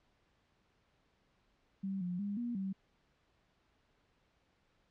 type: tone with pitch steps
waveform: sine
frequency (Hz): 193.7 / 178.2 / 202.6 / 239.1 / 192.6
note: G3 / F3 / G#3 / A#3 / G3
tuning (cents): -20 / +35 / -43 / +44 / -30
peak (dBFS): -35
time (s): 1.83-2.73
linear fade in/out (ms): 10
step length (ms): 180
effects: pink hiss -74 dBFS RMS until 4.9 s + low-pass 4000 Hz 12 dB/octave